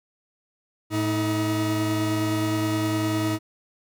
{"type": "tone pair together", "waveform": "40% pulse", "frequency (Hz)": [109.13, 317.7], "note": ["A2", "D#4"], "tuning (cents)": [-14, 36], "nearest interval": "octave + tritone", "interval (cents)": 1850, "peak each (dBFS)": [-26, -23], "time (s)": [0.9, 3.39], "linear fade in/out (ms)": 50, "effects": []}